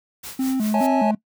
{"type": "noise with tremolo", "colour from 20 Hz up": "white", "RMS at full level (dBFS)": -34, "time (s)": [0.23, 0.87], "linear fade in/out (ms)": 10, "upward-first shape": "sine", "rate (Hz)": 5.1, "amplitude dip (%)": 80}
{"type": "tone with vibrato", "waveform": "triangle", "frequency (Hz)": 237.1, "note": "A#3", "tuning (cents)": 30, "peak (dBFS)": -17, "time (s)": [0.39, 1.15], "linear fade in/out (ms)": 5, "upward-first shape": "square", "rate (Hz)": 2.4, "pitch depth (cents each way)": 180}
{"type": "chord", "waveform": "triangle", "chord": "A major seventh", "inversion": "first", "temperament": "equal with one note detuned", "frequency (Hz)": [554.4, 645.7, 830.6, 880], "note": ["C#5", "E5", "G#5", "A5"], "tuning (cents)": [0, -36, 0, 0], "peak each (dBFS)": [-24, -22, -20, -24], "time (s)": [0.74, 1.11], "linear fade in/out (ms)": 2}
{"effects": ["noise-tail reverb RT60 0.1 s tail -19 dB re dry"]}